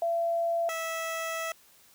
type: tone pair in turn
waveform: sine / 15% pulse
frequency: 675 / 653.9 Hz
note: E5 / E5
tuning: +41 / -14 cents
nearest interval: minor second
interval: 55 cents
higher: first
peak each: -25 dBFS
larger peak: neither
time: 0.02-0.69 / 0.69-1.52 s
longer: second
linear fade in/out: 2 ms
effects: white hiss -59 dBFS RMS until 1.94 s